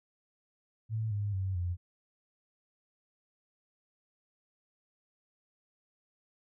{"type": "tone with pitch steps", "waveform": "sine", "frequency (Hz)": [110.6, 102.6, 95.18, 88.29], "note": ["A2", "G#2", "F#2", "F2"], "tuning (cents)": [9, -21, 49, 19], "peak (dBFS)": -30, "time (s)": [0.89, 1.77], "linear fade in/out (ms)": 50, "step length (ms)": 220, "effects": []}